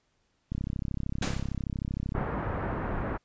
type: click train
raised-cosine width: 5 ms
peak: -20 dBFS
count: 57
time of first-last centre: 0.52-2.212 s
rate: 33.1 Hz
type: noise with exponential decay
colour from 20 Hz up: pink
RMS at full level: -28 dBFS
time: 1.22-1.63 s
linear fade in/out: 5 ms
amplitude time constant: 89 ms
type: low-pass noise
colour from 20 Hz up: pink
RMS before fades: -32 dBFS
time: 2.14-3.18 s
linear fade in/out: 20 ms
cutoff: 1600 Hz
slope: 24 dB/octave
effects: pink hiss -73 dBFS RMS until 3.24 s + resampled to 16000 Hz